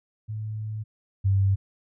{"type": "tone pair in turn", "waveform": "sine", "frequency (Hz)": [108, 97.59], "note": ["A2", "G2"], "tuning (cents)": [-32, -7], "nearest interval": "major second", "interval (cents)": 175, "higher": "first", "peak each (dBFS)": [-29, -18], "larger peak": "second", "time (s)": [[0.28, 0.84], [1.24, 1.56]], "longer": "first", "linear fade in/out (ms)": 20, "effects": []}